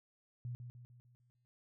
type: tone with echo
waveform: sine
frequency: 121.8 Hz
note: B2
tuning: 24 cents flat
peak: -39 dBFS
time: 0.45-0.55 s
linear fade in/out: 0 ms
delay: 150 ms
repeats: 6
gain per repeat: -6 dB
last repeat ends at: 1.45 s
effects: none